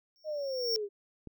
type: tone with exponential growth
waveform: square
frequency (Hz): 5490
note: F8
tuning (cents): -31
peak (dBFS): -27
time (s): 0.16-0.76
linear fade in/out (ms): 0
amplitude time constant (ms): 130
type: linear sweep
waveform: sine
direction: down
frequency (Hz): 630 to 394.2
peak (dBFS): -32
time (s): 0.24-0.89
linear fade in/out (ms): 50
type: click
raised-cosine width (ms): 3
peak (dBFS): -31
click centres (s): 1.273
effects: none